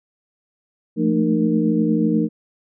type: tone cluster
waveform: sine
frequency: 172.6 / 215.7 / 224 / 304.3 / 465.2 Hz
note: F3 / A3 / A3 / D#4 / A#4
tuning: -20 / -34 / +31 / -38 / -4 cents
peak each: -22 / -28 / -19 / -20 / -26 dBFS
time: 0.96-2.29 s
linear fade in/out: 50 ms
effects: none